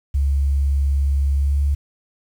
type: tone with pitch glide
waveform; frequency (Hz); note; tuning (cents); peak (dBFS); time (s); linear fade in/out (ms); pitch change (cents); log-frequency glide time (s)
sine; 69.6 to 71.02; C#2 to C#2; +8 to +43; -15; 0.14-1.75; 10; +35; 1.34-1.6
effects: 8-bit